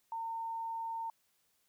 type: tone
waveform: sine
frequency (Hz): 910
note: A#5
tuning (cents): -42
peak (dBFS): -36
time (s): 0.12-1.1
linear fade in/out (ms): 2
effects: white hiss -75 dBFS RMS until 1.68 s